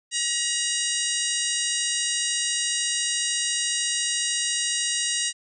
harmonic tone, 954 Hz, A#5, 40 cents sharp, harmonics 2 / 3 / 4 / 5 / 6 / 7 / 8 / 9, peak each -33 / -30 / -31 / -34 / -31 / -32 / -33 / -30 dBFS, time 0.11-5.33 s, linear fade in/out 50 ms, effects none

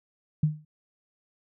sine tone with exponential decay, 152.7 Hz, D#3, 32 cents flat, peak -16 dBFS, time 0.43-0.65 s, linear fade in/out 5 ms, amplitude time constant 46 ms, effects none

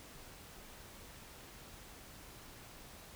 silence, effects pink hiss -54 dBFS RMS until 3.15 s

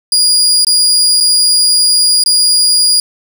30% pulse tone with dropouts, 4862 Hz, D#8, 41 cents flat, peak -4 dBFS, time 0.12-3 s, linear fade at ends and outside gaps 2 ms, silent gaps 0.648-0.668 / 1.203-1.207 / 2.238-2.26 s, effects none

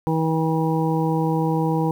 harmonic tone, 160.6 Hz, E3, 45 cents flat, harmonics 1 / 2 / 3 / 5 / 6, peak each -21 / -24 / -26 / -28 / -29 dBFS, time 0.07-1.91 s, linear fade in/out 0 ms, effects 8-bit

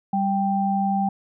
sine tone pair together, 196.5 / 786 Hz, G3 / G5, +4 / +4 cents, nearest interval 2 octaves, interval 2400 cents, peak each -22 dBFS, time 0.13-1.09 s, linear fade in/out 5 ms, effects none

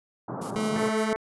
pink band-pass noise, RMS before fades -34 dBFS, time 0.28-0.9 s, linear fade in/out 5 ms, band 120 to 1300 Hz, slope 48 dB/octave
blue noise with tremolo, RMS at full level -41 dBFS, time 0.41-1.05 s, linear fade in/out 10 ms, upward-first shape square, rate 5.3 Hz, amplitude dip 80%
25% pulse tone, 216.5 Hz, A3, 28 cents flat, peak -22 dBFS, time 0.56-1.13 s, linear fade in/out 0 ms
harmonic tone, 220 Hz, A3, in tune, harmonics 2 / 3 / 4 / 5 / 6 / 7 / 8 / 9 / 10, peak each -30 / -34 / -36 / -38 / -40 / -41 / -42 / -43 / -44 dBFS, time 0.76-1.16 s, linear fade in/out 0 ms
effects resampled to 24000 Hz

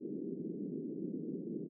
white band-pass noise, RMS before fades -41 dBFS, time 0-1.69 s, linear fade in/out 50 ms, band 170 to 390 Hz, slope 48 dB/octave, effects none

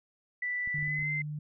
sine tone with pitch glide, 1975.5 to 2077 Hz, B6 to C7, 0 to -13 cents, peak -30 dBFS, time 0.42-1.22 s, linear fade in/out 5 ms, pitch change +87 cents, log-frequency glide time 0.8-1.1 s
clicks, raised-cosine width 5 ms, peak -37 dBFS, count 6, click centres 0.675 / 0.784 / 0.828 / 0.879 / 0.992 / 1.026 s
sine tone, 150 Hz, D3, 37 cents sharp, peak -34 dBFS, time 0.74-1.39 s, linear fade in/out 5 ms
effects none

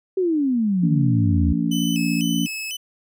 sine exponential sweep, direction down, 387.7 to 73.42 Hz, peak -17 dBFS, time 0.17-1.53 s, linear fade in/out 5 ms
harmonic tone, 57 Hz, A#1, 38 cents flat, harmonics 3 / 4 / 5, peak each -23 / -23 / -23 dBFS, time 0.82-2.47 s, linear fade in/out 20 ms
sawtooth tone with vibrato, 2794 Hz, F7, in tune, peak -24 dBFS, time 1.71-2.77 s, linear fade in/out 10 ms, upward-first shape square, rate 2 Hz, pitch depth 130 cents each way
effects none

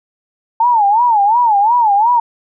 sine tone with vibrato, 883 Hz, A5, 6 cents sharp, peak -8 dBFS, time 0.6-2.2 s, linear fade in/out 5 ms, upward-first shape sine, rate 2.8 Hz, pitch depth 180 cents each way, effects none

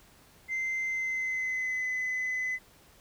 sine tone with pitch glide, 2077 to 2019 Hz, C7 to B6, -13 to +38 cents, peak -27 dBFS, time 0.48-2.59 s, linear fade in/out 50 ms, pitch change -49 cents, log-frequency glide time 0.86-1.86 s, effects tanh soft clip ceiling -27 dBFS + pink hiss -59 dBFS RMS until 3 s

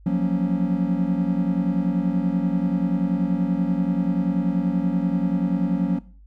triangle chord, Gb major seventh, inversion third, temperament equal, 174.61 / 185 / 233.1 / 277.2 Hz, F3 / Gb3 / Bb3 / Db4, 0 / 0 / 0 / 0 cents, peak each -22 / -20 / -26 / -24 dBFS, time 0.06-5.99 s, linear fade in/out 5 ms, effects noise-tail reverb RT60 0.4 s tail -17 dB re dry + added 50 Hz sine -45 dBFS peak until 6.26 s

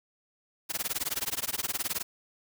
white noise with tremolo, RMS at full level -29 dBFS, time 0.69-2.03 s, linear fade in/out 20 ms, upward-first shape sine, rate 19 Hz, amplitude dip 100%, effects none

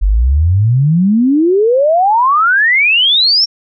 sine exponential sweep, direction up, 44.76 to 5588 Hz, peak -7 dBFS, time 0.01-3.46 s, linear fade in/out 20 ms, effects none

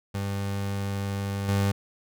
30% pulse tone with level steps, 99.3 Hz, G2, 23 cents sharp, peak -25 / -19 dBFS, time 0.14-1.72 s, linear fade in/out 10 ms, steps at 1.48 s, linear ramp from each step 10 ms, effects none

